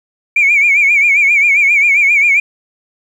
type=tone with vibrato; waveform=sine; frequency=2303 Hz; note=D7; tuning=34 cents flat; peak=-6 dBFS; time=0.36-2.4 s; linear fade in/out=5 ms; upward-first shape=sine; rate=7.5 Hz; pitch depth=95 cents each way; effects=tanh soft clip ceiling -2 dBFS + 7-bit